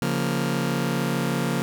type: chord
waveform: sawtooth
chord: Bb minor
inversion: first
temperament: just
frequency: 139.85 / 174.81 / 233.1 Hz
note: Db3 / F3 / Bb3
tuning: +16 / +2 / 0 cents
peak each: -23 dBFS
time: 0.02-1.62 s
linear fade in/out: 0 ms
effects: none